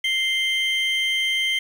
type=tone pair together; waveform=triangle; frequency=2093 / 3138 Hz; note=C7 / G7; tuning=0 / +1 cents; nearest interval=perfect fifth; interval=701 cents; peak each=-21 dBFS; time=0.04-1.59 s; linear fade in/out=5 ms; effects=8-bit